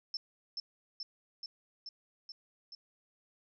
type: tone with echo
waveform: sine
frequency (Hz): 5300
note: E8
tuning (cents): +9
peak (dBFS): -34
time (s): 0.14-0.17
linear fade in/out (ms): 2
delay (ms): 430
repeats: 6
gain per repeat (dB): -2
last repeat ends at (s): 2.75
effects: none